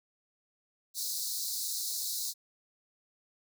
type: high-pass noise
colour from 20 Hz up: pink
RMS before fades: -35 dBFS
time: 0.94-2.34 s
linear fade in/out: 50 ms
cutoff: 3900 Hz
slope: 96 dB/octave
effects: none